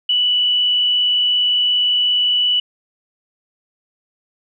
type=tone with frequency modulation; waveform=sine; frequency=2960 Hz; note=F#7; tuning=in tune; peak=-13 dBFS; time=0.09-2.6 s; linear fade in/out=5 ms; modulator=57.3 Hz; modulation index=0.6; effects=none